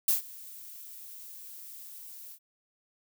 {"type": "noise with ADSR envelope", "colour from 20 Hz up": "violet", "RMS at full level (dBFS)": -23, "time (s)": [0.08, 2.39], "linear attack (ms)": 4, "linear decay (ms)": 130, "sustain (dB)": -23, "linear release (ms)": 70, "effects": []}